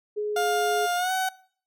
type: tone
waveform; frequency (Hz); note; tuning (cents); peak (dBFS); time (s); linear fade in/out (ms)
sine; 419.5; G#4; +17; -25; 0.16-0.87; 20
type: tone with pitch glide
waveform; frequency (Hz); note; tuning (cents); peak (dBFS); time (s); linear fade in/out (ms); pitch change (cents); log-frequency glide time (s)
30% pulse; 706 to 752.3; F5 to F#5; +19 to +29; -21; 0.36-1.29; 5; +110; 0.96-1.12
effects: noise-tail reverb RT60 0.5 s tail -21 dB re dry